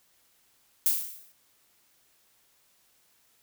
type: noise with exponential decay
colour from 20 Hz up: violet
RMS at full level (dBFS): -21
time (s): 0.86-1.32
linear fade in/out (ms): 0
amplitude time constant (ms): 100
effects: white hiss -66 dBFS RMS until 3.42 s